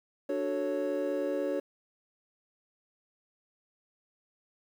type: chord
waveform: triangle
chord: D major seventh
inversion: none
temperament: equal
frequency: 293.7 / 370 / 440 / 554.4 Hz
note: D4 / F#4 / A4 / C#5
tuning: 0 / 0 / 0 / 0 cents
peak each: -33 / -34 / -35 / -30 dBFS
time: 0.29-1.6 s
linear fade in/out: 5 ms
effects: 10-bit